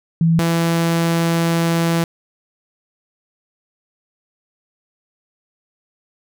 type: tone pair in turn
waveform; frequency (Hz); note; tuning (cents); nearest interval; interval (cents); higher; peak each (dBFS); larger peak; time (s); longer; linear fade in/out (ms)
sine / sawtooth; 164.81 / 167.11; E3 / E3; 0 / +24; unison; 24; second; -11; neither; 0.21-0.39 / 0.39-2.04; second; 2
effects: none